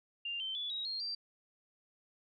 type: tone with pitch steps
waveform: sine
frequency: 2794 / 3100 / 3440 / 3817 / 4235 / 4699 Hz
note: F7 / G7 / A7 / A#7 / C8 / D8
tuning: 0 / -20 / -40 / +40 / +20 / 0 cents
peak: -36 dBFS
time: 0.25-1.15 s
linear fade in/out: 5 ms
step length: 150 ms
effects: none